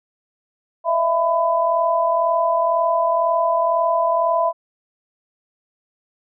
sine tone cluster, 628 / 670 / 1002 Hz, D#5 / E5 / B5, +16 / +28 / +25 cents, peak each -25 / -18 / -19 dBFS, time 0.84-4.53 s, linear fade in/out 50 ms, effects none

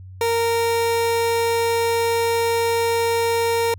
30% pulse tone, 463.1 Hz, A#4, 11 cents flat, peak -15 dBFS, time 0.21-3.74 s, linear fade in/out 2 ms, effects added 93 Hz sine -36 dBFS peak until 3.78 s

